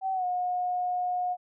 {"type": "tone with pitch glide", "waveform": "sine", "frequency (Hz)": [765, 722.1], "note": ["G5", "F#5"], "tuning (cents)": [-42, -42], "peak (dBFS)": -26, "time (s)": [0.01, 1.37], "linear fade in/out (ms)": 50, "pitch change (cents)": -100, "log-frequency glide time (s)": [0.13, 0.25], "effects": []}